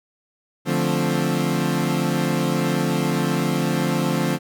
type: chord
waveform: 30% pulse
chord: D minor seventh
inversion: none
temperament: equal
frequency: 146.83 / 174.61 / 220 / 261.6 Hz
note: D3 / F3 / A3 / C4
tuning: 0 / 0 / 0 / 0 cents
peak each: -22 / -21 / -24 / -23 dBFS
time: 0.65-4.39 s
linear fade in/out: 50 ms
effects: none